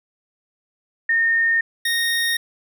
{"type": "tone pair in turn", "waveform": ["sine", "25% pulse"], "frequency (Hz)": [1831, 1856.6], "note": ["A#6", "A#6"], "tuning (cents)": [-32, -7], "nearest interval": "unison", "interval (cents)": 25, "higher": "second", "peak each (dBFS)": -15, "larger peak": "neither", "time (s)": [[1.09, 1.61], [1.85, 2.37]], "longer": "neither", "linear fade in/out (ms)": 5, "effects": []}